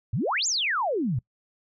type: exponential two-way sweep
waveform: sine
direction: up then down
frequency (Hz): 92.5 to 7430 to 107.8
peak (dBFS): -23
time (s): 0.13-1.19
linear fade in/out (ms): 5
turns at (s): 0.47
effects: noise-tail reverb RT60 0.1 s tail -23 dB re dry